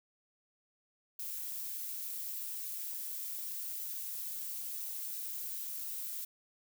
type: noise with amplitude modulation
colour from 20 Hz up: violet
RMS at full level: -38 dBFS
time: 1.19-6.25 s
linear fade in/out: 5 ms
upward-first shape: sine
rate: 213 Hz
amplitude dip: 55%
effects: none